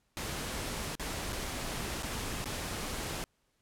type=noise with dropouts; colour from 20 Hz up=pink; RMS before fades=-37 dBFS; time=0.17-3.24 s; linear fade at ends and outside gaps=0 ms; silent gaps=0.953-0.996 / 1.324-1.329 / 2.025-2.031 / 2.443-2.457 s; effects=pink hiss -75 dBFS RMS until 3.61 s + low-pass 12000 Hz 12 dB/octave